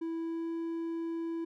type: tone with pitch glide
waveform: triangle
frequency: 329.1 to 331.6 Hz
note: E4 to E4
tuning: -3 to +10 cents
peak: -31 dBFS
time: 0.01-1.45 s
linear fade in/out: 10 ms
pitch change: +13 cents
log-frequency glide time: 0.16-0.52 s
effects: none